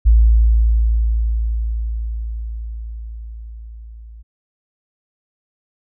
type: tone with level ramp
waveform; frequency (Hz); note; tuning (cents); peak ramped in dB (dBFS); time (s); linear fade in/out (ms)
sine; 55.9; A1; +28; -6 to -35; 0.05-4.23; 20
effects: none